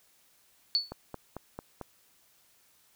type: tone with exponential decay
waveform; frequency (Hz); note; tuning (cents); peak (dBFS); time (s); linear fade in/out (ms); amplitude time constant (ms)
sine; 4448; C#8; +5; -20; 0.75-0.93; 0; 37
type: click train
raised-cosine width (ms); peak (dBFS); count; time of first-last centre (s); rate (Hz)
1; -24; 5; 0.92-1.813; 4.48
effects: white hiss -65 dBFS RMS until 2.95 s